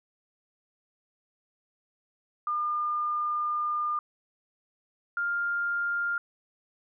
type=tone pair in turn; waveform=sine; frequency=1207 / 1401.5 Hz; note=D6 / F6; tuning=+47 / +6 cents; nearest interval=minor third; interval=259 cents; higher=second; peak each=-26 dBFS; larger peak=neither; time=2.47-3.99 / 5.17-6.18 s; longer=first; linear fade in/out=2 ms; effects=none